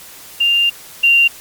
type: tone pair in turn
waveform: sine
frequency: 2794 / 2773 Hz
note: F7 / F7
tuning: 0 / -13 cents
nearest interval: unison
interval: 13 cents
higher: first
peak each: -10 / -7 dBFS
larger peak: second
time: 0.4-0.7 / 1.03-1.28 s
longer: first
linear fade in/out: 10 ms
effects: white hiss -37 dBFS RMS until 1.4 s + MP3 96 kbps